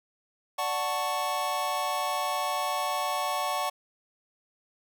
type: chord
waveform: square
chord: D major seventh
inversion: none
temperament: equal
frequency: 587.3 / 740 / 880 / 1108.7 Hz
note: D5 / F#5 / A5 / C#6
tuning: 0 / 0 / 0 / 0 cents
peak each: -36 / -33 / -35 / -32 dBFS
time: 0.58-3.7 s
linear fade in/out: 10 ms
effects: none